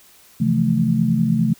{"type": "chord", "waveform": "sine", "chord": "F major seventh", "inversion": "second", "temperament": "equal with one note detuned", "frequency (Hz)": [132.64, 164.81, 174.61, 220], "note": ["C3", "E3", "F3", "A3"], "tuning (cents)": [24, 0, 0, 0], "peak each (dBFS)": [-22, -21, -22, -18], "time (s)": [0.4, 1.54], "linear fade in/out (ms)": 10, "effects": ["white hiss -50 dBFS RMS until 1.59 s"]}